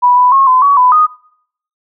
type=tone with pitch steps; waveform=sine; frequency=984 / 993 / 1085 / 1020 / 1129 / 1000 / 1238 Hz; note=B5 / B5 / C#6 / C6 / C#6 / B5 / D#6; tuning=-7 / +9 / -37 / -44 / +31 / +21 / -9 cents; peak=-5 dBFS; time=0.02-1.07 s; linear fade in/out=20 ms; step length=150 ms; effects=noise-tail reverb RT60 0.7 s tail -24 dB re dry